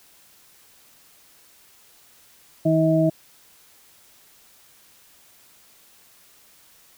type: harmonic tone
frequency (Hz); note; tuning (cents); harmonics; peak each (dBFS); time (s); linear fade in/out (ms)
160; D#3; +49; 1 / 2 / 4; -20 / -20 / -20; 2.65-3.1; 10
effects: white hiss -54 dBFS RMS until 6.97 s